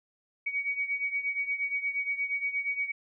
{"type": "beating tone pair", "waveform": "sine", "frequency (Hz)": [2252, 2260.5], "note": ["C#7", "C#7"], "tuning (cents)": [27, 33], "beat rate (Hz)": 8.5, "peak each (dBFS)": [-30, -34], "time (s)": [0.46, 2.92], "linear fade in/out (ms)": 10, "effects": []}